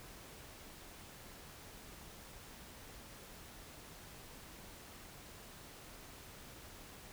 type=silence; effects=pink hiss -54 dBFS RMS until 7.12 s